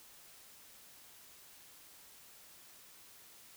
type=silence; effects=white hiss -58 dBFS RMS until 3.56 s